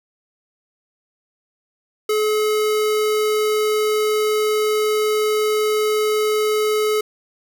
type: tone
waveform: square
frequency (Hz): 427.3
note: G#4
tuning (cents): +49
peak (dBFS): -17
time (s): 2.09-7.01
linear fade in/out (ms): 5
effects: none